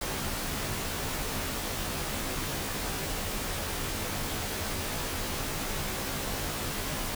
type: noise with comb filter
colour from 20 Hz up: pink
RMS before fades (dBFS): -33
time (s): 0.01-7.15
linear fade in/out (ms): 5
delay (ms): 17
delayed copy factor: -1
effects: none